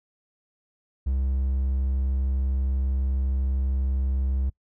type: tone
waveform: triangle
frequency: 66.2 Hz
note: C2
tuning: 21 cents sharp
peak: -20 dBFS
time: 1.06-4.5 s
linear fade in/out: 10 ms
effects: noise-tail reverb RT60 0.1 s tail -24 dB re dry